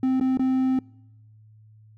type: tone with dropouts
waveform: triangle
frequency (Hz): 260.4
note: C4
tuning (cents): -8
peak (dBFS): -17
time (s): 0.03-0.79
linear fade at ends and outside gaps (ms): 2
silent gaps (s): 0.199-0.21 / 0.373-0.394
effects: noise-tail reverb RT60 0.9 s tail -25 dB re dry + added 108 Hz sine -49 dBFS peak until 1.97 s